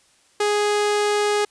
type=tone; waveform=sawtooth; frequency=415.3 Hz; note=G#4; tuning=in tune; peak=-14 dBFS; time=0.4-1.45 s; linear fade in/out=5 ms; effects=white hiss -58 dBFS RMS until 1.5 s + resampled to 22050 Hz